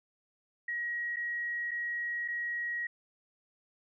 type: tone with dropouts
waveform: sine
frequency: 1900 Hz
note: A#6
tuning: 33 cents sharp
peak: -32 dBFS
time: 0.68-2.87 s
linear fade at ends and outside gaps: 5 ms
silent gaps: 1.161-1.167 / 1.71-1.714 / 2.279-2.283 s
effects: none

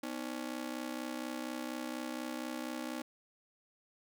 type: ring-modulated tone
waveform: sawtooth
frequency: 279.6 Hz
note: C#4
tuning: 15 cents sharp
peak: -31 dBFS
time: 0.03-3.02 s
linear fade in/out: 5 ms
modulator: 32.1 Hz
effects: none

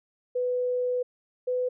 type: tone pair in turn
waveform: sine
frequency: 497 / 501 Hz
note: B4 / B4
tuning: +11 / +25 cents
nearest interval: unison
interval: 14 cents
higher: second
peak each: -24 dBFS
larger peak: neither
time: 0.35-1.03 / 1.47-1.69 s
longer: first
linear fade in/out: 10 ms
effects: none

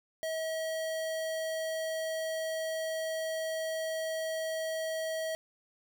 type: tone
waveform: square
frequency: 641 Hz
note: E5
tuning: 49 cents flat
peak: -33 dBFS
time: 0.23-5.35 s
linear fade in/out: 0 ms
effects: none

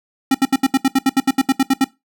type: tone bursts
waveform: square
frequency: 268 Hz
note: C4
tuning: 42 cents sharp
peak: -11 dBFS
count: 15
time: 0.31-1.844 s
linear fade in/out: 5 ms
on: 36 ms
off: 71 ms
effects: noise-tail reverb RT60 0.2 s tail -19 dB re dry

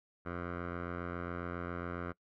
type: tone with low-pass filter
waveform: 10% pulse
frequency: 87.31 Hz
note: F2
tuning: in tune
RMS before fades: -40 dBFS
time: 0.25-2.13 s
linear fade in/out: 20 ms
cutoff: 1500 Hz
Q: 2.7
effects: noise-tail reverb RT60 0.1 s tail -23 dB re dry

